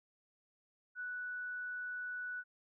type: tone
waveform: sine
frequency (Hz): 1480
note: F#6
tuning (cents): 0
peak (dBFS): -39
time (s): 0.95-2.44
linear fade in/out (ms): 50
effects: none